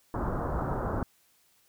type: low-pass noise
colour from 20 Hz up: pink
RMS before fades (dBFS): -31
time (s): 0.14-1.03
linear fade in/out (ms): 2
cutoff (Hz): 1400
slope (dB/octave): 48
effects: white hiss -66 dBFS RMS until 1.68 s